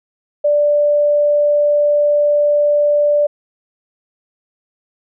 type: tone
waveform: sine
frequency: 587.3 Hz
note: D5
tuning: in tune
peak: -10 dBFS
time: 0.44-3.27 s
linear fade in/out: 10 ms
effects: none